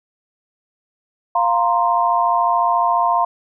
sine chord, F suspended fourth, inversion none, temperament equal, 698.5 / 932.3 / 1046.5 Hz, F5 / Bb5 / C6, 0 / 0 / 0 cents, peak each -18 dBFS, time 1.35-3.25 s, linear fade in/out 5 ms, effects none

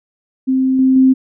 sine tone with level steps, 261.8 Hz, C4, 1 cent sharp, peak -11 / -8 / -6 dBFS, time 0.47-1.14 s, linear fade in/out 20 ms, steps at 0.79 / 0.96 s, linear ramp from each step 2 ms, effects none

